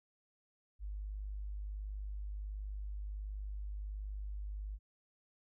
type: tone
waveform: sine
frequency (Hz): 50.7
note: G#1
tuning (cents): -41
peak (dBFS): -39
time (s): 0.79-4.79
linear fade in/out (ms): 50
effects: none